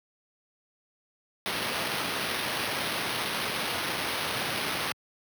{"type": "noise with sample-and-hold", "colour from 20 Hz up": "white", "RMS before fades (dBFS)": -31, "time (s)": [1.46, 4.92], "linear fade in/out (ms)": 0, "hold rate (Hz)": 7350, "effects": ["high-pass 100 Hz 12 dB/octave"]}